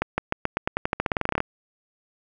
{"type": "accelerating click train", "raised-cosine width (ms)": 0.5, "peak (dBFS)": -7, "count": 20, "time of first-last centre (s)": [0.02, 1.404], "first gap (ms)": 160, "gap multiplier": 0.9, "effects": []}